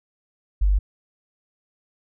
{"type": "tone", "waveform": "sine", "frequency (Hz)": 49, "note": "G1", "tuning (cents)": 0, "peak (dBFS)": -15, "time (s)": [0.61, 0.79], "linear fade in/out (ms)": 10, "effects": []}